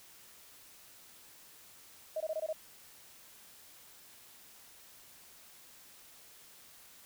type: tone bursts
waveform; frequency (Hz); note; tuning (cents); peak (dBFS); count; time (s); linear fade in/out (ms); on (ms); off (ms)
sine; 630; D#5; +21; -32; 6; 2.16-2.529; 5; 44; 21
effects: white hiss -57 dBFS RMS until 7.05 s